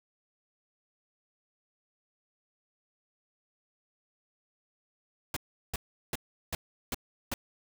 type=noise bursts; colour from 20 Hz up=pink; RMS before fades=-33 dBFS; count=6; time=5.34-7.34 s; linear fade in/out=2 ms; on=25 ms; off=370 ms; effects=none